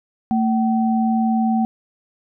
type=tone pair together; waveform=sine; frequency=224.7 / 762.4 Hz; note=A3 / G5; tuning=+37 / -48 cents; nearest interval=octave + major sixth; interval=2115 cents; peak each=-16 / -22 dBFS; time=0.31-1.65 s; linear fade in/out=0 ms; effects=none